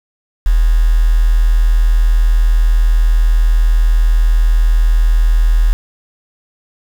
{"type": "tone with quantisation", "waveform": "sine", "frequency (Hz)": 40, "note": "D#1", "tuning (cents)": 49, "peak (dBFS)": -7, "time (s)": [0.46, 5.73], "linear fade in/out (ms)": 0, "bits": 5, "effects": []}